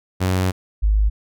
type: tone pair in turn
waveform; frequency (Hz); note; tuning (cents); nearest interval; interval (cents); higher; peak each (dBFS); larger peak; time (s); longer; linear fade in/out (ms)
sawtooth / sine; 92.8 / 51.99; F#2 / G#1; +6 / +3; minor seventh; 1003; first; -13; neither; 0.2-0.52 / 0.82-1.1; first; 20
effects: none